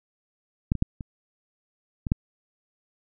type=clicks; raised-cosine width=5 ms; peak=-9 / -17 / -8 / -22 / -18 / -7 dBFS; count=6; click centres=0.719 / 0.753 / 0.824 / 1.008 / 2.068 / 2.119 s; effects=none